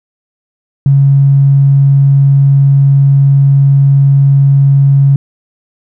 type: tone with tanh clipping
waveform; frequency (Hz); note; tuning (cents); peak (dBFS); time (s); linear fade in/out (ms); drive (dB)
triangle; 138.59; C#3; 0; -3; 0.86-5.16; 2; 3
effects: none